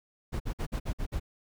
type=noise bursts; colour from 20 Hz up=brown; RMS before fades=-31 dBFS; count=7; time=0.32-1.199 s; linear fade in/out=20 ms; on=81 ms; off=52 ms; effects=none